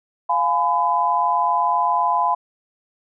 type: chord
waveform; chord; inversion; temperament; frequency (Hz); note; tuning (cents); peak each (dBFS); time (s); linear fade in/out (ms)
sine; F diminished; none; just; 698.5 / 838.1 / 1005.8; F5 / Ab5 / Cb6; 0 / +16 / +31; -23 / -22 / -18; 0.29-2.35; 10
effects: none